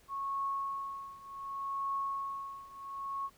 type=tone with tremolo; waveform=sine; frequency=1100 Hz; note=C#6; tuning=14 cents flat; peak=-31 dBFS; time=0.08-3.3 s; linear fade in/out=50 ms; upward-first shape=triangle; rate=0.67 Hz; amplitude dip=90%; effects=pink hiss -64 dBFS RMS until 3.37 s